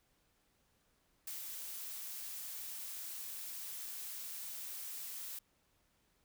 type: noise with ADSR envelope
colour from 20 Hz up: blue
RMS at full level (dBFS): -43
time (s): 1.27-5.39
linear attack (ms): 3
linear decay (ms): 120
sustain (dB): -2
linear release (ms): 5
effects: pink hiss -75 dBFS RMS until 6.24 s